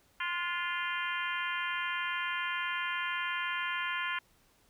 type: harmonic tone with a mistuned harmonic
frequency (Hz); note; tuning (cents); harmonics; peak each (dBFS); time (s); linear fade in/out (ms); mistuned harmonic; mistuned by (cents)
347.4; F4; -9; 3 / 4 / 5 / 6 / 7 / 8 / 9; -37 / -38 / -38 / -40 / -42 / -43 / -43; 0.2-4.19; 5; 4; +42
effects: pink hiss -67 dBFS RMS until 4.69 s